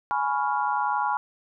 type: chord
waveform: sine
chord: C# dominant seventh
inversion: second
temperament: equal with one note detuned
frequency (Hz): 836.4 / 987.8 / 1108.7 / 1396.9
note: G#5 / B5 / C#6 / E#6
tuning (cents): +12 / 0 / 0 / 0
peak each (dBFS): -26 / -27 / -31 / -31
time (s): 0.11-1.17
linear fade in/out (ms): 0
effects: none